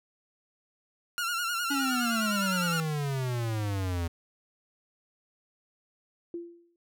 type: tone with vibrato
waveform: sawtooth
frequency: 1395 Hz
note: F6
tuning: 2 cents flat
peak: -25 dBFS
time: 1.18-2.8 s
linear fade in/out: 0 ms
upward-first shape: sine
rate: 9.7 Hz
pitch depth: 66 cents each way
type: exponential sweep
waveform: square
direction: down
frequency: 286 to 83.1 Hz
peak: -29 dBFS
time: 1.7-4.08 s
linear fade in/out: 10 ms
type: tone with exponential decay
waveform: sine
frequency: 342.6 Hz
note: F4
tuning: 33 cents flat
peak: -31 dBFS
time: 6.34-6.76 s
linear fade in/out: 2 ms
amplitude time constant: 91 ms
effects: none